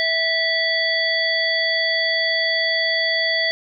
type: harmonic tone with a mistuned harmonic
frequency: 654 Hz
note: E5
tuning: 14 cents flat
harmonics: 1 / 3 / 5 / 7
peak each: -25 / -20 / -25 / -24 dBFS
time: 0-3.51 s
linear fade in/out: 0 ms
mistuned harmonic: 5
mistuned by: +58 cents
effects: none